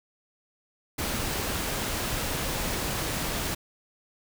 pink noise, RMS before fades -30 dBFS, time 0.98-3.55 s, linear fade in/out 10 ms, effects none

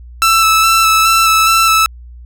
sawtooth tone with vibrato, 1321 Hz, E6, 3 cents sharp, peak -4 dBFS, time 0.22-1.86 s, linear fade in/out 0 ms, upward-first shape square, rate 2.4 Hz, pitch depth 15 cents each way, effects added 60 Hz sine -31 dBFS peak until 2.25 s

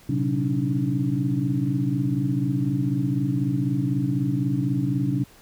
sine tone cluster, 117.3 / 133.5 / 187.9 / 282.6 / 306.6 Hz, A#2 / C3 / F#3 / C#4 / D#4, +11 / +35 / +27 / +34 / -25 cents, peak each -31 / -24 / -29 / -26 / -31 dBFS, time 0.09-5.24 s, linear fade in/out 5 ms, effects pink hiss -52 dBFS RMS until 5.41 s

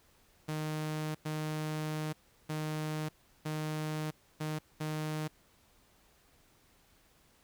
sawtooth tone bursts at uneven times, 154.4 Hz, D#3, 13 cents flat, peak -30 dBFS, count 6, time 0.48-1.15 / 1.25-2.13 / 2.49-3.09 / 3.45-4.11 / 4.4-4.59 / 4.8-5.28 s, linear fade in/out 10 ms, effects pink hiss -66 dBFS RMS until 7.43 s

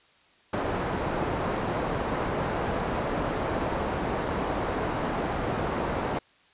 white low-pass noise, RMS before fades -29 dBFS, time 0.53-6.19 s, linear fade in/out 5 ms, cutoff 830 Hz, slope 12 dB/octave, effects white hiss -60 dBFS RMS until 6.53 s + resampled to 8000 Hz

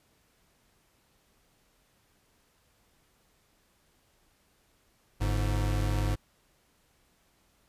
square tone pair together, 48.94 / 103.6 Hz, G1 / G#2, -2 / -4 cents, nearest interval octave + minor second, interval 1298 cents, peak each -29 / -30 dBFS, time 5.2-6.16 s, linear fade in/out 20 ms, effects pink hiss -68 dBFS RMS until 7.68 s + resampled to 32000 Hz

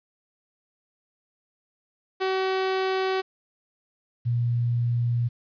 sawtooth / sine tone pair in turn, 379.1 / 119.41 Hz, F#4 / A#2, +42 / +42 cents, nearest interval octave + minor sixth, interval 2000 cents, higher first, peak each -19 / -21 dBFS, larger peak first, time 2.2-3.22 / 4.25-5.29 s, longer second, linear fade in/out 20 ms, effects resampled to 11025 Hz + 10-bit

